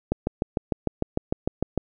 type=click train; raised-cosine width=2 ms; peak=-9 dBFS; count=12; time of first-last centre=0.12-1.777 s; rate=6.64 Hz; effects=none